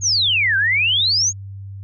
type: exponential two-way sweep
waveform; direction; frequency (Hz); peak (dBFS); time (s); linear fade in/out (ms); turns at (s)
sine; down then up; 6800 to 1529 to 6800; -14; 0.01-1.33; 50; 0.57
effects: added 98 Hz sine -30 dBFS peak until 1.83 s